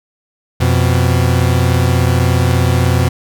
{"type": "tone pair together", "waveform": "40% pulse", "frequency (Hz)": [88.46, 125.1], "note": ["F2", "B2"], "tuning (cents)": [23, 23], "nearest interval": "tritone", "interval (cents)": 600, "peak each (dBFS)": -12, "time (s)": [0.6, 3.09], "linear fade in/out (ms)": 10, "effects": []}